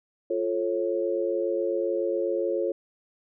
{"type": "chord", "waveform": "sine", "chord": "F augmented", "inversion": "none", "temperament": "just", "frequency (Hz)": [349.2, 436.5, 545.7], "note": ["F4", "A4", "C#5"], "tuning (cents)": [0, -14, -27], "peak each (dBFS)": [-28, -29, -28], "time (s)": [0.3, 2.72], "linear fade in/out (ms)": 5, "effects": []}